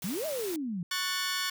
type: high-pass noise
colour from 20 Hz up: white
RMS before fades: -40 dBFS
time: 0.02-0.56 s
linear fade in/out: 2 ms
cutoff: 100 Hz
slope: 12 dB/octave
type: exponential two-way sweep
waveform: sine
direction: up then down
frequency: 164.81 to 656 to 164.81 Hz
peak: -31 dBFS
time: 0.04-0.83 s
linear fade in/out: 2 ms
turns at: 0.26 s
type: chord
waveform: 15% pulse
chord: F# minor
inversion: second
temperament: just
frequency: 1110 / 1480 / 1776 Hz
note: C#6 / F#6 / A6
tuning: +2 / 0 / +16 cents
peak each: -28 dBFS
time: 0.91-1.5 s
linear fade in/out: 5 ms
effects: none